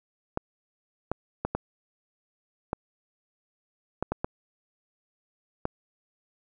clicks, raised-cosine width 1 ms, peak -13 dBFS, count 9, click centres 0.374 / 1.116 / 1.45 / 1.55 / 2.731 / 4.026 / 4.12 / 4.245 / 5.654 s, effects none

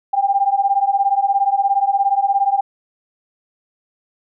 sine beating tone pair, 784 / 801 Hz, G5 / G5, 0 / +37 cents, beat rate 17 Hz, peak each -17 / -16 dBFS, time 0.13-2.61 s, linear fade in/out 10 ms, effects none

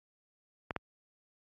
clicks, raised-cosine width 0.5 ms, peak -18 dBFS, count 2, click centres 0.708 / 0.763 s, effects high-pass 60 Hz 12 dB/octave + AAC 48 kbps

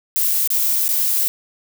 violet noise with dropouts, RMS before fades -18 dBFS, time 0.16-1.28 s, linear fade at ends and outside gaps 0 ms, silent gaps 0.475-0.503 / 0.88-0.889 s, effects none

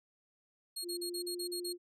25% pulse tone bursts, 4286 Hz, C8, 41 cents sharp, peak -33 dBFS, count 8, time 0.76-1.729 s, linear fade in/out 10 ms, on 87 ms, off 39 ms
sine tone with pitch glide, 349.2 to 352.6 Hz, F4 to F4, 0 to +17 cents, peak -39 dBFS, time 0.82-1.78 s, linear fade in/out 50 ms, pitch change +17 cents, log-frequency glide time 1-1.26 s
effects none

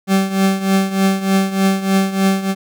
40% pulse tone with tremolo, 193.1 Hz, G3, 26 cents flat, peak -9 dBFS, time 0.07-2.55 s, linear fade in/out 50 ms, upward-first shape triangle, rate 3.3 Hz, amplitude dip 80%, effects none

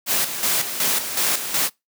white noise with tremolo, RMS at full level -20 dBFS, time 0.06-1.7 s, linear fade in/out 50 ms, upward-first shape square, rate 2.7 Hz, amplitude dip 60%, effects noise-tail reverb RT60 0.2 s tail -25 dB re dry + high-pass 150 Hz 12 dB/octave

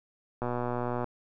click train, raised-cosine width 1 ms, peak -18 dBFS, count 77, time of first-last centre 0.42-1.043 s, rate 122 Hz, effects none

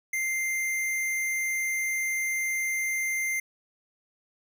square tone, 2093 Hz, C7, in tune, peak -27 dBFS, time 0.13-3.4 s, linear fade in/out 5 ms, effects none

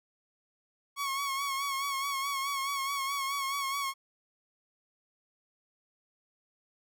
sawtooth tone with vibrato, 1105 Hz, C#6, 6 cents flat, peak -27 dBFS, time 0.96-3.94 s, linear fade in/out 50 ms, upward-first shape sine, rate 4.7 Hz, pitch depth 46 cents each way, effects none

